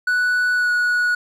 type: tone with pitch glide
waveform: triangle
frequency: 1480 to 1462.2 Hz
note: F#6 to F#6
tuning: 0 to -21 cents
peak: -14 dBFS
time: 0.07-1.15 s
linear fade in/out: 5 ms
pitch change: -21 cents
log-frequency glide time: 0.54-0.71 s
effects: none